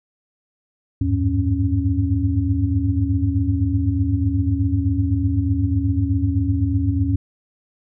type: tone cluster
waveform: sine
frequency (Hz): 81 / 96.3 / 104.3 / 275.9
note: E2 / G2 / G#2 / C#4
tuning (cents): -30 / -30 / +8 / -8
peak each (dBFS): -22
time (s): 1.01-7.16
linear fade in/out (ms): 5
effects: none